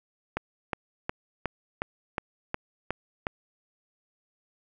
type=click train; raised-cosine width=0.5 ms; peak=-13 dBFS; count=9; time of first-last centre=0.37-3.269 s; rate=2.76 Hz; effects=none